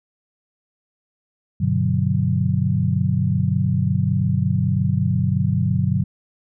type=chord; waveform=sine; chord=G major seventh; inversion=none; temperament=equal; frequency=98 / 123.47 / 146.83 / 185 Hz; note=G2 / B2 / D3 / F#3; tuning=0 / 0 / 0 / 0 cents; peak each=-22 dBFS; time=1.6-6.04 s; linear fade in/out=10 ms; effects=none